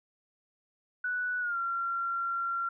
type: tone with pitch glide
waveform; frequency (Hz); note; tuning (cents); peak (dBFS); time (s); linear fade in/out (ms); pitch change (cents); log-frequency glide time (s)
sine; 1480 to 1372.9; F#6 to F6; 0 to -30; -29; 1.04-2.69; 5; -130; 1.4-1.57
effects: none